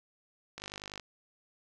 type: click train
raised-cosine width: 0.2 ms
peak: -24 dBFS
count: 22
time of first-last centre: 0.58-0.997 s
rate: 50.3 Hz
effects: none